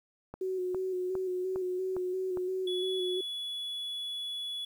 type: click train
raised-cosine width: 1 ms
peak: -27 dBFS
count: 6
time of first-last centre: 0.34-2.373 s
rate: 2.46 Hz
type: tone with vibrato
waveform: sine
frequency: 370 Hz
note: F#4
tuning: in tune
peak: -30 dBFS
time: 0.41-3.21 s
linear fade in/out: 5 ms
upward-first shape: square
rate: 2.9 Hz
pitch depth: 25 cents each way
type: tone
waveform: triangle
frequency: 3400 Hz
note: G#7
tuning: 40 cents sharp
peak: -33 dBFS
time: 2.67-4.65 s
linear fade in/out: 5 ms
effects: 10-bit